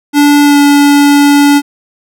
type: tone with pitch glide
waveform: square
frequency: 290 to 286.7 Hz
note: D4 to D4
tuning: -22 to -42 cents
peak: -4 dBFS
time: 0.13-1.62 s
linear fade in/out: 50 ms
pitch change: -20 cents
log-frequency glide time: 0.43-0.58 s
effects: none